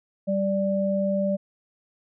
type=tone pair together; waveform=sine; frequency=195.42 / 587.3 Hz; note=G3 / D5; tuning=-5 / 0 cents; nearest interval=octave + perfect fifth; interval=1905 cents; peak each=-24 dBFS; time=0.27-1.37 s; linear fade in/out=20 ms; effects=none